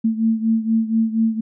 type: beating tone pair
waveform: sine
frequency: 222.9 / 227.1 Hz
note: A3 / A#3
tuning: +23 / -45 cents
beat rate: 4.2 Hz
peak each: -17 / -21 dBFS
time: 0.04-1.41 s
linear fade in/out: 10 ms
effects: none